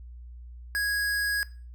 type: tone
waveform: square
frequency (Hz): 1656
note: G#6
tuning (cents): -5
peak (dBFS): -26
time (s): 0.75-1.43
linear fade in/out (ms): 0
effects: noise-tail reverb RT60 0.4 s tail -19 dB re dry + added 60 Hz sine -41 dBFS peak until 1.74 s